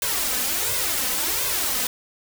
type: noise with flanger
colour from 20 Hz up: white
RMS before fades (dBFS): -24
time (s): 0.02-1.87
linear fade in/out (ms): 2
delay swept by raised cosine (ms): 1.9 to 4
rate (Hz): 1.4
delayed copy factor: +0.9
effects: none